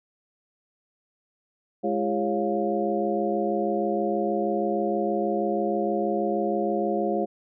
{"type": "tone cluster", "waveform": "sine", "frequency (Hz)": [209.5, 338.4, 404.7, 549, 702], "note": ["G#3", "E4", "G#4", "C#5", "F5"], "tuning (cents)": [15, 45, -45, -17, 9], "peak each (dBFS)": -29, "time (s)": [1.83, 7.26], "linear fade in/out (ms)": 20, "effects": []}